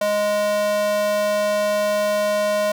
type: tone with high-pass filter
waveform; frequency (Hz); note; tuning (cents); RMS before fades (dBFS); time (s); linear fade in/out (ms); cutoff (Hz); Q
square; 207.7; G#3; 0; -20; 0.01-2.72; 5; 530; 3.5
effects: none